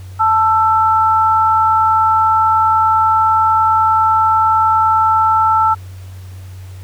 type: tone pair together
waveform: sine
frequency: 880 / 1330.5 Hz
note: A5 / E6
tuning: 0 / +16 cents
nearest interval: perfect fifth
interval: 716 cents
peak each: -12 dBFS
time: 0.19-5.75 s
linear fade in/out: 20 ms
effects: added 93 Hz sine -29 dBFS peak until 6.83 s + pink hiss -45 dBFS RMS until 6.83 s